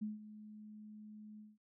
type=tone with ADSR envelope; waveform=sine; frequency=212.7 Hz; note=G#3; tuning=42 cents sharp; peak=-36 dBFS; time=0.01-1.58 s; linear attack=15 ms; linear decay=160 ms; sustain=-14 dB; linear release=190 ms; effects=noise-tail reverb RT60 0.1 s tail -23 dB re dry